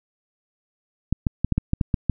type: clicks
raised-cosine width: 5 ms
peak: -7 dBFS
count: 9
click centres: 1.126 / 1.268 / 1.446 / 1.523 / 1.58 / 1.734 / 1.812 / 1.942 / 2.097 s
effects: none